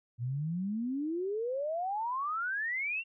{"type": "exponential sweep", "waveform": "sine", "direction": "up", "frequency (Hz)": [114.9, 2794], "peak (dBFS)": -31, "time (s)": [0.18, 3.04], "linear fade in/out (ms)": 50, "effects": []}